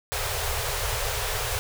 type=band-stop noise; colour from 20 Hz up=pink; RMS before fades=-28 dBFS; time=0.12-1.59 s; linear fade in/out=0 ms; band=130 to 390 Hz; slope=96 dB/octave; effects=none